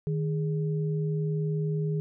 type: tone pair together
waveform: sine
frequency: 154.96 / 413.7 Hz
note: D#3 / G#4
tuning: -7 / -7 cents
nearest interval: octave + perfect fourth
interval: 1700 cents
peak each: -26 / -34 dBFS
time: 0.07-2 s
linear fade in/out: 0 ms
effects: none